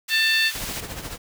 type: high-pass noise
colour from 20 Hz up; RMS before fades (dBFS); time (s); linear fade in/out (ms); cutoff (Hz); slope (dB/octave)
pink; -33; 0.08-0.81; 10; 2100; 12
type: harmonic tone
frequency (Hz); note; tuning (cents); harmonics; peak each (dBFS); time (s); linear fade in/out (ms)
890; A5; +20; 2 / 3 / 4 / 5; -21 / -23 / -24 / -25; 0.09-0.52; 50
type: noise with tremolo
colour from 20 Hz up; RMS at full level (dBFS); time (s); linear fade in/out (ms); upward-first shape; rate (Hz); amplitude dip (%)
pink; -31; 0.54-1.18; 20; triangle; 14; 65
effects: none